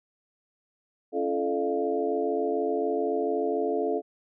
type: tone cluster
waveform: sine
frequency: 275.8 / 339.9 / 433.3 / 606 / 693 Hz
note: C#4 / F4 / A4 / D#5 / F5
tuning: -9 / -47 / -27 / -46 / -14 cents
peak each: -33 / -32 / -27 / -34 / -32 dBFS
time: 1.12-4.02 s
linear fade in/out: 50 ms
effects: none